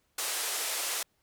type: band-pass noise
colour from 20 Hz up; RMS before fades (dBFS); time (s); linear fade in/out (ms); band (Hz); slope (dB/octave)
white; -33; 0.18-1.03; 5; 400 to 12000; 24
effects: pink hiss -73 dBFS RMS until 1.22 s